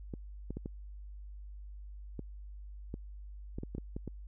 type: clicks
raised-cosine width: 3 ms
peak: -26 dBFS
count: 12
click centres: 0.138 / 0.506 / 0.57 / 0.659 / 2.193 / 2.941 / 3.585 / 3.634 / 3.75 / 3.782 / 3.965 / 4.077 s
effects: added 50 Hz sine -44 dBFS peak until 4.27 s